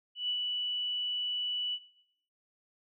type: tone with ADSR envelope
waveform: sine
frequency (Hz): 2960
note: F#7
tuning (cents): 0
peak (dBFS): -28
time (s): 0.15-1.79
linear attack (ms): 140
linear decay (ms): 78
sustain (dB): -3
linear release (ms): 53
effects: noise-tail reverb RT60 0.8 s tail -18 dB re dry